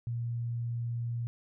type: tone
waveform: sine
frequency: 118.1 Hz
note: A#2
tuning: 23 cents sharp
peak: -31 dBFS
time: 0.07-1.27 s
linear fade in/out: 0 ms
effects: none